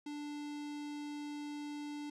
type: tone with notch filter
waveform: square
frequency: 293.7 Hz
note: D4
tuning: in tune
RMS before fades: -43 dBFS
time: 0.06-2.1 s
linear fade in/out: 5 ms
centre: 1300 Hz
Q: 1.6
effects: low-pass 7000 Hz 12 dB/octave